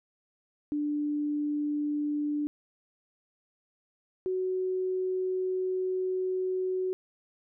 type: tone pair in turn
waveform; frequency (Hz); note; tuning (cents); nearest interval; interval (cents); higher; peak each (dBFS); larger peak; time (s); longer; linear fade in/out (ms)
sine; 295.1 / 371.8; D4 / F#4; +8 / +8; major third; 400; second; -27; neither; 0.72-2.47 / 4.26-6.93; second; 0
effects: none